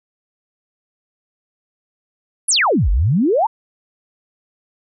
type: exponential two-way sweep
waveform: sine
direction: down then up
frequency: 11175 to 43.65 to 964 Hz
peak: -12 dBFS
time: 2.48-3.47 s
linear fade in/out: 10 ms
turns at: 2.9 s
effects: none